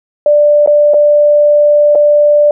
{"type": "tone with dropouts", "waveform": "sine", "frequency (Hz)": 590, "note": "D5", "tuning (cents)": 8, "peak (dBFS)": -4, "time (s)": [0.26, 2.51], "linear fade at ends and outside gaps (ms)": 2, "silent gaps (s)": [[0.662, 0.674], [0.937, 0.942], [1.951, 1.955]], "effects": []}